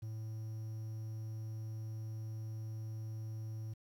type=tone with quantisation; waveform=triangle; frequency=110 Hz; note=A2; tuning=in tune; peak=-38 dBFS; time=0.02-3.74 s; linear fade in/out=10 ms; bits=11; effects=none